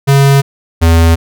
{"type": "tone pair in turn", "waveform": "square", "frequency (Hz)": [138.59, 82.79], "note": ["C#3", "E2"], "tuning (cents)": [0, 8], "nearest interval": "major sixth", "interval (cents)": 892, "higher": "first", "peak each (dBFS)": -5, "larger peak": "neither", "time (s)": [[0.07, 0.42], [0.81, 1.16]], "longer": "neither", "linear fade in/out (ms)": 20, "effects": []}